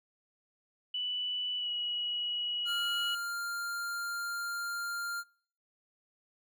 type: tone with pitch glide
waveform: sine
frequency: 2971 to 2917 Hz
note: F#7 to F#7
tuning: +6 to -25 cents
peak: -32 dBFS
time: 0.94-3.15 s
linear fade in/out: 5 ms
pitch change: -31 cents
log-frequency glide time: 1.57-1.7 s
type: tone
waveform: square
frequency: 1396.9 Hz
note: F6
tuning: in tune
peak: -35 dBFS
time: 2.65-5.24 s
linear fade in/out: 50 ms
effects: noise-tail reverb RT60 0.6 s tail -25 dB re dry